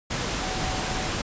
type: tone in noise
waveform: sine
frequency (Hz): 750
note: F#5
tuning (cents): +23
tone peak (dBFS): -35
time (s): 0.41-1.08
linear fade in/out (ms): 10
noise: pink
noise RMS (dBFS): -28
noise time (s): 0.1-1.22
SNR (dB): -10
effects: resampled to 16000 Hz